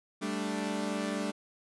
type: chord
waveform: sawtooth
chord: G suspended second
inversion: none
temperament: equal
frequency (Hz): 196 / 220 / 293.7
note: G3 / A3 / D4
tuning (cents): 0 / 0 / 0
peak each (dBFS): -32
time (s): 0.21-1.32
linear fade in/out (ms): 20
effects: resampled to 24000 Hz